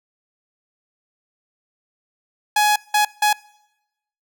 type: tone bursts at uneven times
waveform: sawtooth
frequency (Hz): 839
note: G#5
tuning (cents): +17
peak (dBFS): -10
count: 3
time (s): 2.56-2.76 / 2.94-3.05 / 3.22-3.33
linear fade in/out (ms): 5
effects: noise-tail reverb RT60 0.9 s tail -24 dB re dry